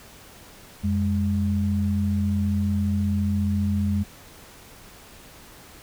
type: tone pair together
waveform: sine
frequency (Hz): 89.7 / 204.4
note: F2 / G#3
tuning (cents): +47 / -27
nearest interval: octave + major second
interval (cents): 1426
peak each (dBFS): -23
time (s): 0.83-4.04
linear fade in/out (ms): 20
effects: pink hiss -47 dBFS RMS until 5.82 s